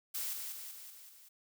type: noise with echo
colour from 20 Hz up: blue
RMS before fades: -38 dBFS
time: 0.14-0.34 s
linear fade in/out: 10 ms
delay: 190 ms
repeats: 5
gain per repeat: -4 dB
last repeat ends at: 1.29 s
effects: none